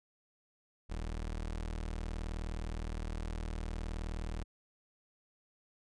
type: tone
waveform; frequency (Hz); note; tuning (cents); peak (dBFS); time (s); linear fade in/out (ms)
30% pulse; 39.41; D#1; +23; -34; 0.89-4.44; 20
effects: resampled to 22050 Hz

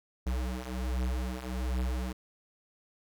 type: beating tone pair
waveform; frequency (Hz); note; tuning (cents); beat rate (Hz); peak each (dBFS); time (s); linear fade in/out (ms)
square; 61.9 / 63.2; B1 / B1; +5 / +41; 1.3; -36 / -33; 0.26-2.13; 10
effects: none

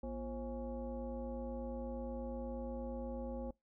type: tone with frequency modulation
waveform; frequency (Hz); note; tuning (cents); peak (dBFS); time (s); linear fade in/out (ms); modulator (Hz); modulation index
sine; 239.8; A#3; +49; -39; 0.03-3.51; 5; 294; 1.4
effects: noise-tail reverb RT60 0.2 s tail -24 dB re dry

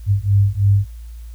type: beating tone pair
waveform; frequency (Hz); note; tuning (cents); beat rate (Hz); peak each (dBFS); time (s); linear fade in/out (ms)
sine; 98.6 / 101.7; G2 / G#2; +11 / -36; 3.1; -15 / -15; 0.06-0.87; 50
effects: added 57 Hz sine -31 dBFS peak until 1.34 s + white hiss -54 dBFS RMS until 1.34 s

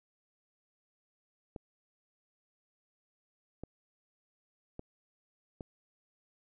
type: clicks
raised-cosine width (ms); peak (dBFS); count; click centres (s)
2; -28; 4; 1.562 / 3.636 / 4.794 / 5.608
effects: none

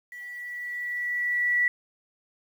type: tone with level ramp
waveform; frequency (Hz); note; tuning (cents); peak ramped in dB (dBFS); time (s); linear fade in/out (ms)
sine; 1951; B6; -22; -38 to -19; 0.12-1.68; 2
effects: 9-bit

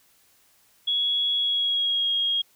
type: tone with pitch glide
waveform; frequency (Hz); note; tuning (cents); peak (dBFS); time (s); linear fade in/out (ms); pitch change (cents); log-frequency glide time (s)
sine; 3350 to 3268; G#7 to G#7; +14 to -29; -21; 0.87-2.42; 10; -43; 1.35-2.11
effects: white hiss -61 dBFS RMS until 2.55 s

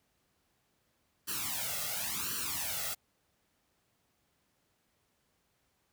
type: noise with flanger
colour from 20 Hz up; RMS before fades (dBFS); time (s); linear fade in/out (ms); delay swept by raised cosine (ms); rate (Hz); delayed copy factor
white; -36; 1.27-2.95; 20; 0.68 to 1.52; 0.94; +1
effects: pink hiss -75 dBFS RMS until 5.92 s + high-pass 60 Hz 12 dB/octave

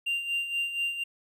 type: tone with tremolo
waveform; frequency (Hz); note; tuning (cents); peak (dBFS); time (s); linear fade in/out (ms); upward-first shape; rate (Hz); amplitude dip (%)
triangle; 2783; F7; -7; -23; 0.06-1.04; 10; sine; 4.2; 65
effects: tanh soft clip ceiling -19 dBFS

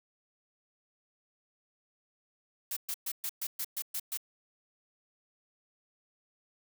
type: noise bursts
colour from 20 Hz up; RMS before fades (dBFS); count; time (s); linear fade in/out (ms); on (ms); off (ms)
blue; -35; 9; 2.71-4.174; 5; 56; 120
effects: none

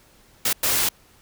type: noise bursts at uneven times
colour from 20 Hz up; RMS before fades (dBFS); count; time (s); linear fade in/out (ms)
white; -21; 2; 0.45-0.53 / 0.63-0.89; 5
effects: pink hiss -55 dBFS RMS until 1.21 s

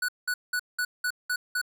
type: tone bursts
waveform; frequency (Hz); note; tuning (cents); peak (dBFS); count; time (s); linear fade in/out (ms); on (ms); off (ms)
square; 1477; F#6; -3; -26; 7; 0.02-1.615; 5; 65; 190
effects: none

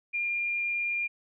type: tone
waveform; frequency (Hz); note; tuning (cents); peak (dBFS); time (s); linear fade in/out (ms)
sine; 2403; D7; +39; -27; 0.13-1.08; 20
effects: none

